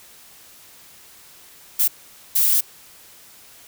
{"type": "noise bursts at uneven times", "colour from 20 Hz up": "violet", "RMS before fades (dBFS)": -17, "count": 2, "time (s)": [[1.79, 1.88], [2.35, 2.61]], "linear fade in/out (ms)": 10, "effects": ["white hiss -47 dBFS RMS until 3.67 s"]}